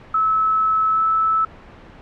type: tone with pitch glide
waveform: sine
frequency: 1300 to 1309 Hz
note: E6 to E6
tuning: -24 to -13 cents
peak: -14 dBFS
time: 0.14-1.45 s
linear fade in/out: 5 ms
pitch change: +11 cents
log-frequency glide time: 0.91-1.01 s
effects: pink hiss -42 dBFS RMS until 2.01 s + low-pass 2000 Hz 12 dB/octave